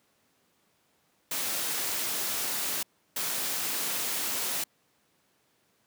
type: noise bursts at uneven times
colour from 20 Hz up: white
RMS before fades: -31 dBFS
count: 2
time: 1.31-2.83 / 3.16-4.64 s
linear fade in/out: 5 ms
effects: pink hiss -69 dBFS RMS until 5.86 s + high-pass 150 Hz 12 dB/octave